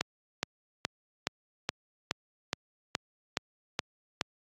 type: click train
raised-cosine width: 0.2 ms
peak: -10 dBFS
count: 11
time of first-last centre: 0.01-4.212 s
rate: 2.38 Hz
effects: high-pass 100 Hz 12 dB/octave + AAC 64 kbps